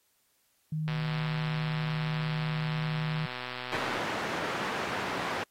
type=tone; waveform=sine; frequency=155.56 Hz; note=D#3; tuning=in tune; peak=-29 dBFS; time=0.72-3.26 s; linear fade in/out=5 ms
type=click train; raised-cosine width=0.3 ms; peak=-21 dBFS; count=388; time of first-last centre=0.88-3.976 s; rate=125 Hz
type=band-pass noise; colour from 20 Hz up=white; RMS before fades=-33 dBFS; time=3.72-5.44 s; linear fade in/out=10 ms; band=130 to 1700 Hz; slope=12 dB/octave
effects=white hiss -71 dBFS RMS until 5.5 s + AAC 48 kbps